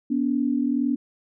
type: tone pair together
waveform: sine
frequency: 244.4 / 286.1 Hz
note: B3 / D4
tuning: -18 / -45 cents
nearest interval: minor third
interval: 273 cents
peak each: -23 dBFS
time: 0.1-0.96 s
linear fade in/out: 10 ms
effects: none